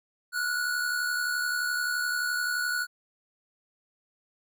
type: tone pair together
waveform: square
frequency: 1396.9 / 1468.5 Hz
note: F6 / F#6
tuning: 0 / -13 cents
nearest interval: minor second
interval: 87 cents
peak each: -36 / -28 dBFS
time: 0.32-2.87 s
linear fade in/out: 50 ms
effects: none